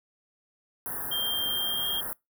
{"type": "band-stop noise", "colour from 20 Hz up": "white", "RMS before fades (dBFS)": -34, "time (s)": [0.86, 2.13], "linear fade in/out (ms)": 0, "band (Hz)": [1800, 10000], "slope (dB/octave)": 96}
{"type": "tone with pitch glide", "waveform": "sine", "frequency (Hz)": [3187, 3224], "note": ["G7", "G7"], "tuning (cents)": [28, 48], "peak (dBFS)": -27, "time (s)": [1.11, 2.01], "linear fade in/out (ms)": 10, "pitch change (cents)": 20, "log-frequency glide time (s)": [1.6, 1.87]}
{"effects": ["noise-tail reverb RT60 0.2 s tail -24 dB re dry"]}